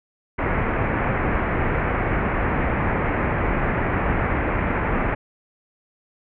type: low-pass noise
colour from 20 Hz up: pink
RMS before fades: -22 dBFS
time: 0.38-5.15 s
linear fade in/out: 10 ms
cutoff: 2300 Hz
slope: 48 dB/octave
effects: none